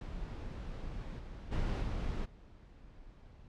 brown noise with level steps, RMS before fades -42 / -46 / -33 / -36 / -55 dBFS, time 0.01-3.48 s, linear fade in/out 2 ms, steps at 1.18 / 1.51 / 1.81 / 2.24 s, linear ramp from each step 20 ms, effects low-pass 5000 Hz 12 dB/octave

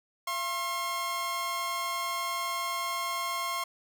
sawtooth tone pair together, 684 / 1071.8 Hz, F5 / C6, -36 / +41 cents, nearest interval minor sixth, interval 777 cents, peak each -35 / -27 dBFS, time 0.27-3.64 s, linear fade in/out 5 ms, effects none

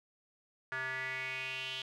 square tone with band-pass filter sweep, 130.81 Hz, C3, in tune, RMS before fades -39 dBFS, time 0.72-1.82 s, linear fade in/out 0 ms, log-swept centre 1600 to 3200 Hz, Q 5.6, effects none

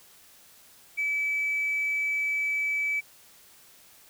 triangle tone with tanh clipping, 2300 Hz, D7, 37 cents flat, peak -25 dBFS, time 0.97-3.01 s, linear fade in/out 20 ms, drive 4 dB, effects white hiss -55 dBFS RMS until 4.09 s

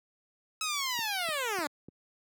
10% pulse linear sweep, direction down, 1299 to 277.2 Hz, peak -22 dBFS, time 0.61-1.67 s, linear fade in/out 2 ms
click train, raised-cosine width 3 ms, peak -31 dBFS, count 4, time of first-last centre 0.99-1.886 s, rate 3.35 Hz
effects high-pass 150 Hz 12 dB/octave

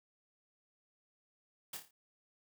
white noise with echo, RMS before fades -43 dBFS, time 1.73-1.77 s, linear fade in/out 5 ms, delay 28 ms, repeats 5, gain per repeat -6 dB, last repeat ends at 1.91 s, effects none

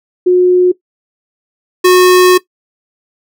sine / square tone pair in turn, 361.8 / 364.5 Hz, F#4 / F#4, -39 / -26 cents, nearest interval unison, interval 13 cents, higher second, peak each -4 dBFS, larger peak neither, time 0.26-0.72 / 1.84-2.38 s, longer second, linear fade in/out 10 ms, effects noise-tail reverb RT60 0.1 s tail -17 dB re dry

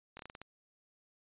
slowing click train, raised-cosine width 0.3 ms, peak -30 dBFS, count 7, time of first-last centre 0.17-0.416 s, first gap 23 ms, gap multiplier 1.23, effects resampled to 8000 Hz

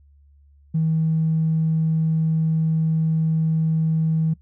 triangle tone with tanh clipping, 160 Hz, D#3, 49 cents sharp, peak -17 dBFS, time 0.74-4.34 s, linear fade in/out 10 ms, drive 4 dB, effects noise-tail reverb RT60 0.1 s tail -22 dB re dry + added 71 Hz sine -50 dBFS peak until 4.41 s

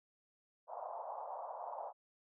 pink band-pass noise, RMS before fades -45 dBFS, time 0.67-1.93 s, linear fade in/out 50 ms, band 600 to 1000 Hz, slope 48 dB/octave, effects none

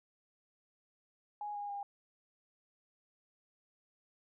sine tone with pitch steps, 830.6 / 818.7 / 807 Hz, G#5 / G#5 / G#5, 0 / -25 / -50 cents, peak -38 dBFS, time 1.41-1.83 s, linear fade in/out 2 ms, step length 140 ms, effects none

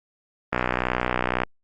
click train, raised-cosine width 0.5 ms, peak -6 dBFS, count 57, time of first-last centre 0.53-1.435 s, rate 61.9 Hz, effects Opus 24 kbps

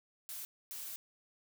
blue noise bursts at uneven times, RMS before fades -44 dBFS, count 2, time 0.29-0.45 / 0.71-0.96 s, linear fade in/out 0 ms, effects none

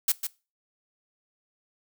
blue noise with echo, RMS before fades -22 dBFS, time 0.08-0.12 s, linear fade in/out 5 ms, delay 150 ms, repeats 1, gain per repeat -8 dB, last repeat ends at 0.27 s, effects noise-tail reverb RT60 0.3 s tail -21 dB re dry

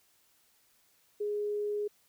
sine tone, 415.3 Hz, G#4, in tune, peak -30 dBFS, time 1.2-1.88 s, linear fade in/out 10 ms, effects white hiss -68 dBFS RMS until 2.08 s

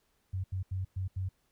sine tone bursts at uneven times, 94 Hz, F#2, 28 cents sharp, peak -31 dBFS, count 5, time 0.33-0.44 / 0.52-0.63 / 0.71-0.85 / 0.96-1.08 / 1.16-1.29 s, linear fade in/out 10 ms, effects pink hiss -74 dBFS RMS until 1.51 s

